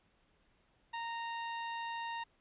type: tone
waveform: sawtooth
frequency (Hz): 927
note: A#5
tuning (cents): -10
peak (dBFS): -34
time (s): 0.93-2.24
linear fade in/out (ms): 10
effects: pink hiss -72 dBFS RMS until 2.4 s + resampled to 8000 Hz